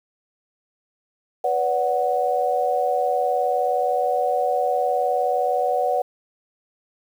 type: chord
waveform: sine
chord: B minor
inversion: none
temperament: equal with one note detuned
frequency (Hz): 493.9 / 573.3 / 740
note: B4 / D5 / F#5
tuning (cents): 0 / -42 / 0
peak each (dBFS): -24 / -24 / -21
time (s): 1.44-6.02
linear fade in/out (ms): 5
effects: 8-bit